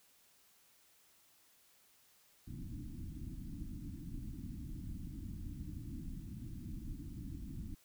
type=low-pass noise; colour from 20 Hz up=pink; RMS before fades=-45 dBFS; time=2.47-7.75 s; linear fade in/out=10 ms; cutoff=320 Hz; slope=96 dB/octave; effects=white hiss -68 dBFS RMS until 7.84 s